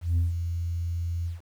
sine tone with ADSR envelope, 85.2 Hz, F2, 42 cents flat, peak -17 dBFS, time 0.01-1.41 s, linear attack 160 ms, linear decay 150 ms, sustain -9 dB, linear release 150 ms, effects tanh soft clip ceiling -19 dBFS + 9-bit

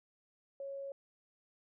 sine tone, 552 Hz, C#5, 7 cents flat, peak -40 dBFS, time 0.6-0.92 s, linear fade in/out 2 ms, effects none

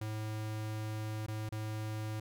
square tone with dropouts, 108.2 Hz, A2, 29 cents flat, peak -37 dBFS, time 0.01-2.2 s, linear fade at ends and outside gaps 5 ms, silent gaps 1.264-1.281 / 1.491-1.521 s, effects none

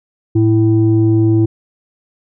sine tone pair together, 110 / 330.1 Hz, A2 / E4, 0 / +2 cents, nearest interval octave + perfect fifth, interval 1902 cents, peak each -10 dBFS, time 0.35-1.46 s, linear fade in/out 10 ms, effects tanh soft clip ceiling -4 dBFS

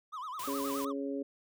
triangle tone with vibrato, 1125 Hz, C#6, 25 cents sharp, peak -36 dBFS, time 0.12-0.93 s, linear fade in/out 20 ms, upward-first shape sine, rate 9.5 Hz, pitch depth 230 cents each way
white noise, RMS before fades -43 dBFS, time 0.39-0.85 s, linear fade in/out 5 ms
harmonic tone, 138.59 Hz, C#3, in tune, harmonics 2 / 3 / 4, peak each -35 / -39 / -41 dBFS, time 0.47-1.23 s, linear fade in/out 10 ms
effects none

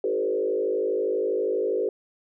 sine tone with frequency modulation, 440 Hz, A4, in tune, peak -22 dBFS, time 0.04-1.89 s, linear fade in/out 2 ms, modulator 52.4 Hz, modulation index 1.5, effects none

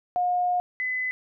sine tone pair in turn, 717 / 2015 Hz, F5 / B6, +45 / +34 cents, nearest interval octave + tritone, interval 1789 cents, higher second, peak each -21 / -25 dBFS, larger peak first, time 0.16-0.6 / 0.8-1.11 s, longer first, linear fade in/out 0 ms, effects none

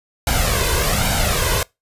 pink noise with flanger, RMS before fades -18 dBFS, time 0.27-1.63 s, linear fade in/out 2 ms, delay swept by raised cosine 1.3 to 1.98 ms, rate 1.2 Hz, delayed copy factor +0.7, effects noise-tail reverb RT60 0.2 s tail -24 dB re dry + resampled to 32000 Hz

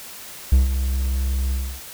triangle tone with ADSR envelope, 65.41 Hz, C2, in tune, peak -7 dBFS, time 0.52-1.81 s, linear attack 6 ms, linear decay 150 ms, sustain -10 dB, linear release 290 ms, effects white hiss -38 dBFS RMS until 1.93 s

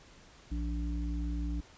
harmonic tone, 58.27 Hz, A#1, in tune, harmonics 1 / 3 / 5, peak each -32 / -42 / -40 dBFS, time 0.51-1.61 s, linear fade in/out 10 ms, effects pink hiss -57 dBFS RMS until 1.77 s + resampled to 16000 Hz

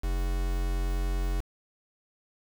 triangle tone with quantisation, 45.07 Hz, F#1, 45 cents flat, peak -24 dBFS, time 0.03-1.41 s, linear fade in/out 10 ms, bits 6, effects none

